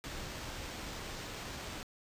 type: noise with sample-and-hold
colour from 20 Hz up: pink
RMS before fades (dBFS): -43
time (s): 0.04-1.83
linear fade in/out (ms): 0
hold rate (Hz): 11025
effects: resampled to 32000 Hz